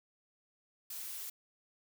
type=noise; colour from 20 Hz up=blue; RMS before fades=-43 dBFS; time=0.9-1.3 s; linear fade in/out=5 ms; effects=none